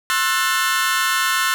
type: chord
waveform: sawtooth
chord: F# half-diminished seventh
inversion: second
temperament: just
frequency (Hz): 1065.6 / 1332 / 1480 / 1776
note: C6 / E6 / F#6 / A6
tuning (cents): +31 / +18 / 0 / +16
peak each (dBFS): -19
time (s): 0.1-1.54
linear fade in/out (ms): 0
effects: none